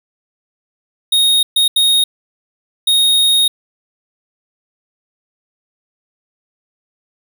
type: tone bursts at uneven times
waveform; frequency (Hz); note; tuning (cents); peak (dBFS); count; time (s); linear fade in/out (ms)
square; 3729; A#7; 0; -10; 4; 1.12-1.43 / 1.56-1.68 / 1.76-2.04 / 2.87-3.48; 5
effects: none